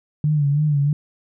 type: tone with vibrato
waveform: sine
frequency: 146.83 Hz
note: D3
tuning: in tune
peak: -15 dBFS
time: 0.24-0.93 s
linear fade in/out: 2 ms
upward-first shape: sine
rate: 3.1 Hz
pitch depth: 70 cents each way
effects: none